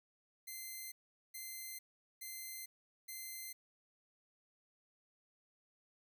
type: tone bursts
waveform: 5% pulse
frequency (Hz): 2073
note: C7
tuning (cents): -17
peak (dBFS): -35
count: 4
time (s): 0.47-3.53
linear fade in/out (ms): 10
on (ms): 450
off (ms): 420
effects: none